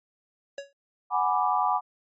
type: tone with exponential decay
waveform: square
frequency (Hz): 559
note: C#5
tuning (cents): +14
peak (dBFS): -31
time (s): 0.58-0.73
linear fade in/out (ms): 2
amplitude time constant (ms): 32
type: chord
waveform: sine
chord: G# half-diminished seventh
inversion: third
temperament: equal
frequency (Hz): 740 / 830.6 / 987.8 / 1174.7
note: F#5 / G#5 / B5 / D6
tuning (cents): 0 / 0 / 0 / 0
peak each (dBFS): -27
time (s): 1.1-1.81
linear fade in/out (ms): 50
effects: MP3 32 kbps